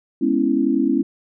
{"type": "chord", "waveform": "sine", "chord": "C# minor seventh", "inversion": "second", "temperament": "equal", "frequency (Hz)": [207.7, 246.9, 277.2, 329.6], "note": ["G#3", "B3", "C#4", "E4"], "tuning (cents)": [0, 0, 0, 0], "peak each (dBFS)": [-25, -21, -19, -21], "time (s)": [0.21, 1.03], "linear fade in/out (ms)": 10, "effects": []}